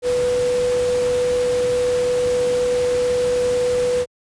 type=tone in noise; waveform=sine; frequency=493.9 Hz; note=B4; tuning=in tune; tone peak=-16 dBFS; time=0.02-4.06 s; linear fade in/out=50 ms; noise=pink; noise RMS=-30 dBFS; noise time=0.02-4.06 s; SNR=+11 dB; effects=high-pass 60 Hz 12 dB/octave + resampled to 22050 Hz